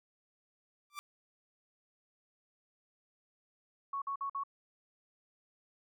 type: tone with exponential growth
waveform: sawtooth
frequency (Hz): 1174.7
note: D6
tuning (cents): 0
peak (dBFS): -33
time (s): 0.9-0.99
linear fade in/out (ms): 0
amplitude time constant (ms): 19
type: tone bursts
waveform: sine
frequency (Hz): 1108.7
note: C#6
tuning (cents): 0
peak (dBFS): -34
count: 4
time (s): 3.93-4.436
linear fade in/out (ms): 5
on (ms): 89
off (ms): 50
effects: none